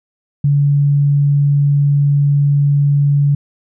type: tone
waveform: sine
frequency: 143 Hz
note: D3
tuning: 46 cents flat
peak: -9 dBFS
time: 0.44-3.35 s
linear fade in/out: 5 ms
effects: none